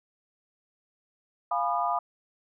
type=chord; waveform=sine; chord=F half-diminished seventh; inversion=none; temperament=equal with one note detuned; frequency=698.5 / 830.6 / 987.8 / 1216.8 Hz; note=F5 / Ab5 / Cb6 / Eb6; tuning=0 / 0 / 0 / -39 cents; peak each=-29 / -32 / -30 / -30 dBFS; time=1.51-1.99 s; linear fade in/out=5 ms; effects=none